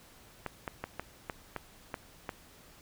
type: clicks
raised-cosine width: 0.5 ms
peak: -20 dBFS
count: 8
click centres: 0.463 / 0.678 / 0.84 / 0.996 / 1.298 / 1.563 / 1.942 / 2.292 s
effects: pink hiss -57 dBFS RMS until 2.81 s